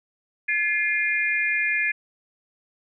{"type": "tone cluster", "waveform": "sine", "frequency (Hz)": [1715, 2105, 2430], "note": ["A6", "C7", "D#7"], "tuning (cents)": [-45, 10, -42], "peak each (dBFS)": -25, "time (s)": [0.48, 1.92], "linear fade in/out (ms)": 10, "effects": []}